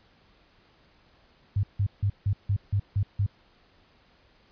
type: tone bursts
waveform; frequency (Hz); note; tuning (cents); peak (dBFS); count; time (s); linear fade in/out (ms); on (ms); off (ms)
sine; 100; G2; +35; -21; 8; 1.56-3.264; 5; 73; 160
effects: pink hiss -61 dBFS RMS until 4.51 s + resampled to 11025 Hz